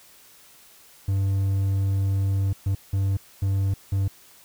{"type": "tone bursts at uneven times", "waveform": "triangle", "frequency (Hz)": 97.5, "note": "G2", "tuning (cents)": -9, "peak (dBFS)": -18, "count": 5, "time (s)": [[1.08, 2.53], [2.66, 2.75], [2.93, 3.17], [3.42, 3.74], [3.92, 4.08]], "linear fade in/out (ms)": 5, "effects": ["white hiss -52 dBFS RMS until 4.44 s"]}